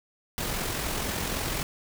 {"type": "noise with amplitude modulation", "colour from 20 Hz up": "pink", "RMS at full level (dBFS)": -29, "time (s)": [0.38, 1.63], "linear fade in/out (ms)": 0, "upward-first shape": "sine", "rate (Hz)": 43.8, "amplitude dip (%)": 35, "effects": []}